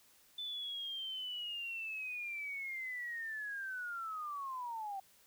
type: linear sweep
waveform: sine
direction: down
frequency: 3526 to 762 Hz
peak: -39 dBFS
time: 0.38-5 s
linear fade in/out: 5 ms
effects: white hiss -66 dBFS RMS until 5.26 s